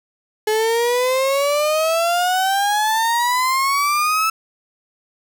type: exponential sweep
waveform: 35% pulse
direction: up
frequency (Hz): 426 to 1318.5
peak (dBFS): -14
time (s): 0.47-4.3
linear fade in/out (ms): 5
effects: none